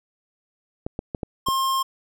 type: clicks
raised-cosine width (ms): 2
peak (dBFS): -14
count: 5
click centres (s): 0.865 / 0.991 / 1.148 / 1.232 / 1.486
type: tone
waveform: square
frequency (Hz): 1065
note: C6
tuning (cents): +30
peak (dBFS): -21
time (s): 1.46-1.83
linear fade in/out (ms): 10
effects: none